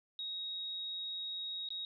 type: tone with dropouts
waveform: sine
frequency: 3779 Hz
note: A#7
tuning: 23 cents sharp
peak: -38 dBFS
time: 0.19-1.85 s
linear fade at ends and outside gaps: 1 ms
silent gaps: 1.688-1.704 s
effects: none